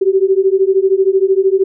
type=beating tone pair; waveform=sine; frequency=378 / 391 Hz; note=F#4 / G4; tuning=+37 / -4 cents; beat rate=13 Hz; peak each=-12 dBFS; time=0.01-1.64 s; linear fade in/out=10 ms; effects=none